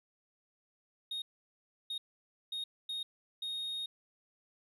sine tone bursts at uneven times, 3721 Hz, A#7, 4 cents flat, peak -33 dBFS, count 5, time 1.11-1.22 / 1.9-1.98 / 2.52-2.64 / 2.89-3.03 / 3.42-3.86 s, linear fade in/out 5 ms, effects tanh soft clip ceiling -35 dBFS + 12-bit

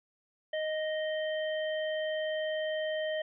harmonic tone, 622.3 Hz, D#5, in tune, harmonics 1 / 3 / 5, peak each -31 / -39 / -42 dBFS, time 0.53-3.22 s, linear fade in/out 5 ms, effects none

